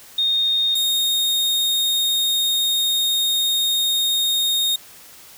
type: tone pair in turn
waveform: sine / 40% pulse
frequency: 3692 / 3706 Hz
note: A#7 / A#7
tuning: -17 / -11 cents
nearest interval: unison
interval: 6 cents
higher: second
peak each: -16 dBFS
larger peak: neither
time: 0.18-0.75 / 0.75-4.76 s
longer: second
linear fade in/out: 5 ms
effects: white hiss -44 dBFS RMS until 5.37 s